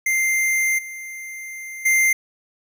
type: tone with level steps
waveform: square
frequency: 2093 Hz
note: C7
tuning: in tune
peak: -18 / -32 / -15 dBFS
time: 0.06-2.13 s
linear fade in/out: 5 ms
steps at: 0.78 / 1.85 s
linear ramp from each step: 10 ms
effects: none